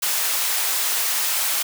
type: high-pass noise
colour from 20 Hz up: white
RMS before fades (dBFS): -22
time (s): 0.02-1.63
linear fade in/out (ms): 10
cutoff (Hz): 670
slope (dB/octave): 12
effects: none